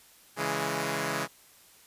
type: chord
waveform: 5% pulse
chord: C# minor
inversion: none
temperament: equal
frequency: 138.59 / 164.81 / 207.7 Hz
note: C#3 / E3 / G#3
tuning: 0 / 0 / 0 cents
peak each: -22 dBFS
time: 0.36-1.28 s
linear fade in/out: 50 ms
effects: white hiss -57 dBFS RMS until 1.86 s + resampled to 32000 Hz